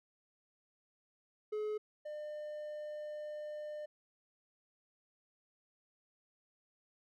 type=tone pair in turn; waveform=triangle; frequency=425.3 / 601.5 Hz; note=G#4 / D5; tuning=+41 / +41 cents; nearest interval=tritone; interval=600 cents; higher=second; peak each=-33 / -39 dBFS; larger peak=first; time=1.52-1.78 / 2.05-3.86 s; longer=second; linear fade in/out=10 ms; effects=none